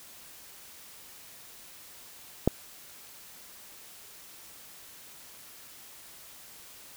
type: click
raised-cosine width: 2 ms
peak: -7 dBFS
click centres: 2.476 s
effects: white hiss -50 dBFS RMS until 6.96 s